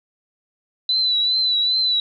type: tone with vibrato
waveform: sine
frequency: 3988 Hz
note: B7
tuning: 16 cents sharp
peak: -16 dBFS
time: 0.89-2 s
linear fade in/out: 2 ms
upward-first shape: triangle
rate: 2.5 Hz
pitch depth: 58 cents each way
effects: none